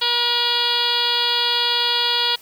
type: harmonic tone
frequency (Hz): 479.2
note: A#4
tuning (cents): +48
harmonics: 1 / 2 / 3 / 4 / 5 / 6 / 7 / 8 / 9 / 10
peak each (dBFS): -32 / -26 / -29 / -32 / -32 / -26 / -21 / -26 / -25 / -28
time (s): 0.01-2.36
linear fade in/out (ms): 10
effects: white hiss -47 dBFS RMS until 2.41 s